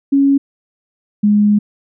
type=tone pair in turn; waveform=sine; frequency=277.2 / 207.7 Hz; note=C#4 / G#3; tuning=0 / 0 cents; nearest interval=perfect fourth; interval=500 cents; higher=first; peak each=-8 dBFS; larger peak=neither; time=0.12-0.38 / 1.23-1.59 s; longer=second; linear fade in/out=10 ms; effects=none